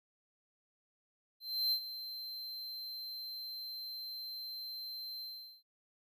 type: tone with ADSR envelope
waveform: square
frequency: 4112 Hz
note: C8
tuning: 31 cents flat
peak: -29 dBFS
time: 1.4-5.63 s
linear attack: 320 ms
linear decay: 75 ms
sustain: -13 dB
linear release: 410 ms
effects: none